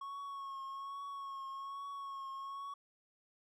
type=tone with vibrato; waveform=triangle; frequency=1100 Hz; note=C#6; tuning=14 cents flat; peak=-40 dBFS; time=0.01-2.74 s; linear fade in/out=5 ms; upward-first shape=triangle; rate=1.2 Hz; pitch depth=36 cents each way; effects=none